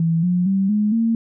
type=tone with pitch steps; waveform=sine; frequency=164.81 / 178.69 / 193.74 / 210.1 / 227.8 Hz; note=E3 / F3 / G3 / G#3 / A#3; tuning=0 / +40 / -20 / +20 / -40 cents; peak=-15 dBFS; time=0-1.15 s; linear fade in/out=2 ms; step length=230 ms; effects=none